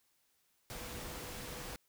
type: tone in noise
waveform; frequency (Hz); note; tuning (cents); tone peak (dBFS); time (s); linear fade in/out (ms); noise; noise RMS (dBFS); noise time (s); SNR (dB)
sine; 493.9; B4; 0; -54; 0.7-1.76; 0; pink; -45; 0.7-1.76; -12
effects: white hiss -75 dBFS RMS until 1.88 s